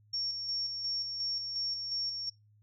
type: tone with tremolo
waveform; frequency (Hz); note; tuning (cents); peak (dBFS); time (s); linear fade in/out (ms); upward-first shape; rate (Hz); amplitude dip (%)
sine; 5500; F8; -27; -31; 0.13-2.3; 10; square; 2.8; 40
effects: noise-tail reverb RT60 0.2 s tail -25 dB re dry + added 105 Hz sine -61 dBFS peak until 2.62 s